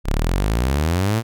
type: exponential sweep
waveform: sawtooth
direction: up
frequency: 32.7 to 119.1 Hz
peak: -13 dBFS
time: 0.04-1.23 s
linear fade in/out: 50 ms
effects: none